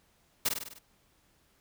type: noise with echo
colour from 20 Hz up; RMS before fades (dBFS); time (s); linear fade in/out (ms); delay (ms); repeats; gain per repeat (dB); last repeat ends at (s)
white; -27; 0.45-0.49; 10; 50; 6; -4; 0.79
effects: pink hiss -68 dBFS RMS until 1.6 s